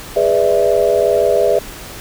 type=chord; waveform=sine; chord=E dominant seventh; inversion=first; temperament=just; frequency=412 / 494.4 / 593.3 / 659.3 Hz; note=G#4 / B4 / D5 / E5; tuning=-14 / +2 / +18 / 0 cents; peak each=-16 dBFS; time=0.16-1.59 s; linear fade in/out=5 ms; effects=pink hiss -32 dBFS RMS until 2 s